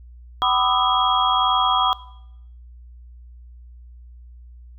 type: tone cluster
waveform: sine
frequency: 760 / 997 / 1204 / 1286 / 3286 Hz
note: F#5 / B5 / D6 / E6 / G#7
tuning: +46 / +16 / +43 / -43 / -19 cents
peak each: -24 / -21 / -22 / -25 / -23 dBFS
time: 0.42-1.93 s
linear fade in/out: 0 ms
effects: noise-tail reverb RT60 0.8 s tail -19 dB re dry + added 60 Hz sine -40 dBFS peak until 4.78 s